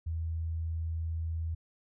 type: tone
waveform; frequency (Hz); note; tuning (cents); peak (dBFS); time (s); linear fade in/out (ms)
sine; 81.6; E2; -17; -31; 0.06-1.55; 10
effects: none